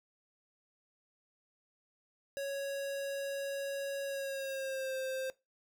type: tone with pitch glide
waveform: square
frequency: 554.4 to 525.4 Hz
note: C#5 to C5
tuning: 0 to +7 cents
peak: -36 dBFS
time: 2.37-5.3 s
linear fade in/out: 0 ms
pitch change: -93 cents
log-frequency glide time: 4.05-4.97 s
effects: noise-tail reverb RT60 0.2 s tail -19 dB re dry